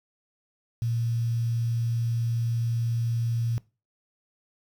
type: tone with quantisation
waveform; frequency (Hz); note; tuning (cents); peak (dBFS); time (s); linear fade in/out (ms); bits
sine; 116.54; A#2; 0; -24; 0.82-3.58; 0; 8
effects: noise-tail reverb RT60 0.3 s tail -21 dB re dry